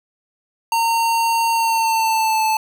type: tone with pitch glide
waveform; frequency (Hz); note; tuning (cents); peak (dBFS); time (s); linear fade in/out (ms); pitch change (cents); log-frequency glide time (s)
square; 917 to 875.6; A#5 to A5; -29 to -9; -16; 0.72-2.57; 2; -80; 1.52-2.44
effects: none